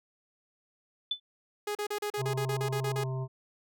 sine tone with exponential decay, 3500 Hz, A7, 10 cents flat, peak -24 dBFS, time 1.11-1.2 s, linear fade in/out 5 ms, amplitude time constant 19 ms
sawtooth tone bursts, 415.3 Hz, G#4, in tune, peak -27 dBFS, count 12, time 1.67-3.038 s, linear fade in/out 5 ms, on 81 ms, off 36 ms
harmonic tone, 130.81 Hz, C3, in tune, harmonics 1 / 3 / 5 / 7 / 8, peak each -31 / -41 / -45 / -48 / -49 dBFS, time 2.17-3.28 s, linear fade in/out 50 ms
effects none

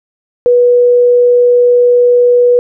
sine tone, 487.8 Hz, B4, 21 cents flat, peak -4 dBFS, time 0.46-2.59 s, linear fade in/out 0 ms, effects none

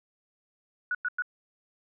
sine tone bursts, 1467 Hz, F#6, 15 cents flat, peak -26 dBFS, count 3, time 0.91-1.222 s, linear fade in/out 2 ms, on 38 ms, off 99 ms, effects none

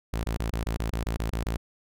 sawtooth tone bursts, 55.9 Hz, A1, 28 cents sharp, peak -23 dBFS, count 11, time 0.13-1.57 s, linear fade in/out 5 ms, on 110 ms, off 23 ms, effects none

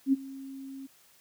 sine tone with ADSR envelope, 270 Hz, C#4, 45 cents flat, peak -18 dBFS, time 0.06-0.87 s, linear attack 68 ms, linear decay 25 ms, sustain -21 dB, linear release 14 ms, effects white hiss -61 dBFS RMS until 1.2 s + high-pass 80 Hz 12 dB/octave

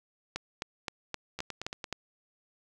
two click trains, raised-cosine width 0.2 ms, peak -16 / -20 dBFS, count 7 / 5, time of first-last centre 0.36-1.927 / 1.39-1.842 s, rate 3.83 / 8.85 Hz, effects none

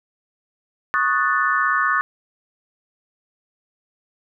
sine chord, D# half-diminished seventh, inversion third, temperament equal, 1108.7 / 1244.5 / 1480 / 1760 Hz, C#6 / D#6 / F#6 / A6, 0 / 0 / 0 / 0 cents, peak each -22 dBFS, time 0.94-2.01 s, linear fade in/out 0 ms, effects none

